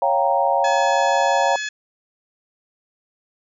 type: chord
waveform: sine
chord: G half-diminished seventh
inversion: second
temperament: equal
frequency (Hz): 554.4 / 698.5 / 784 / 932.3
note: Db5 / F5 / G5 / Bb5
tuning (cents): 0 / 0 / 0 / 0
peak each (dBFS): -21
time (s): 0.02-1.56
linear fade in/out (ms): 2
type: harmonic tone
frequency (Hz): 851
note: G#5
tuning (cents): +42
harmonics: 2 / 3 / 4 / 5 / 6 / 7 / 8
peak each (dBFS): -26 / -33 / -33 / -38 / -40 / -41 / -36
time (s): 0.64-1.69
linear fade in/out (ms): 5
effects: none